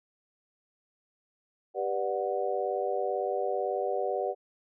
sine chord, G major seventh, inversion none, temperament just, 392 / 490 / 588 / 735 Hz, G4 / B4 / D5 / F#5, 0 / -14 / +2 / -12 cents, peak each -33 dBFS, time 1.74-4.35 s, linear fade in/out 50 ms, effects none

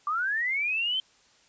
sine linear sweep, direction up, 1151 to 3136 Hz, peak -25 dBFS, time 0.07-1 s, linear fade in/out 2 ms, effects white hiss -61 dBFS RMS until 1.48 s + resampled to 16000 Hz

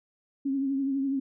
sine tone with vibrato, 272.6 Hz, C#4, 29 cents flat, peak -25 dBFS, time 0.45-1.2 s, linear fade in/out 10 ms, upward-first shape triangle, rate 12 Hz, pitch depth 52 cents each way, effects none

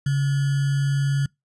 sine tone with sample-and-hold, 139.1 Hz, C#3, 6 cents sharp, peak -18 dBFS, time 0.06-1.26 s, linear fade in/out 5 ms, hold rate 1575 Hz, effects noise-tail reverb RT60 0.2 s tail -26 dB re dry + resampled to 24000 Hz

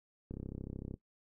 click train, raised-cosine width 3 ms, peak -29 dBFS, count 22, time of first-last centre 0.31-0.941 s, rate 33.3 Hz, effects noise-tail reverb RT60 0.1 s tail -17 dB re dry

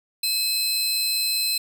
sawtooth tone pair together, 2580 / 4095 Hz, E7 / C8, -38 / -38 cents, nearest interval minor sixth, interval 800 cents, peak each -27 / -19 dBFS, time 0.23-1.58 s, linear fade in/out 5 ms, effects none

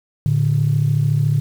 sine tone pair together, 112.6 / 146.42 Hz, A2 / D3, +40 / -5 cents, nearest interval perfect fourth, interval 455 cents, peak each -17 / -15 dBFS, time 0.26-1.4 s, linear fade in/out 0 ms, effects tanh soft clip ceiling -7 dBFS + 7-bit

